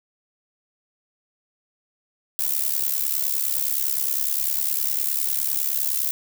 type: noise with amplitude modulation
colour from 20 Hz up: violet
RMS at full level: -20 dBFS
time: 2.39-6.11 s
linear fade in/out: 0 ms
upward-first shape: sine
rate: 69.8 Hz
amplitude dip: 85%
effects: none